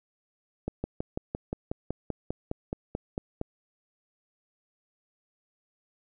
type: slowing click train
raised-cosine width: 2 ms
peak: -17 dBFS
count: 15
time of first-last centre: 0.68-3.414 s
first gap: 160 ms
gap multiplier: 1.03
effects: none